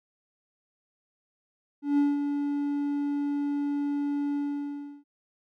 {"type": "tone with ADSR envelope", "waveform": "triangle", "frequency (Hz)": 287, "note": "D4", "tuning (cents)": -40, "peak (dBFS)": -17, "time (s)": [1.82, 5.04], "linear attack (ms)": 160, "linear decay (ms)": 190, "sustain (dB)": -7, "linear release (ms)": 680, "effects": []}